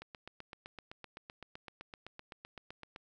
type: click train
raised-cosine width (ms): 0.3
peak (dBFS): -30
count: 24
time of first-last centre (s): 0.02-2.961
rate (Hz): 7.82
effects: none